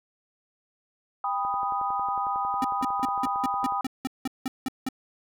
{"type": "chord", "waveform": "sine", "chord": "G augmented", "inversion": "none", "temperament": "equal with one note detuned", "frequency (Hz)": [796.3, 987.8, 1244.5], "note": ["G5", "B5", "D#6"], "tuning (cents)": [27, 0, 0], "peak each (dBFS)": [-29, -31, -29], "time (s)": [1.24, 3.81], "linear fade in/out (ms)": 2}
{"type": "click train", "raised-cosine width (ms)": 1, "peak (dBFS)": -28, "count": 26, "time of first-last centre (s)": [1.45, 3.723], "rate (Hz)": 11}
{"type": "tone bursts", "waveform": "square", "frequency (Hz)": 261.6, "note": "C4", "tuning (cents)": 0, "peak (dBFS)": -26, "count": 12, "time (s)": [2.62, 4.888], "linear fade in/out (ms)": 2, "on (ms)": 24, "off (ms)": 180}
{"effects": []}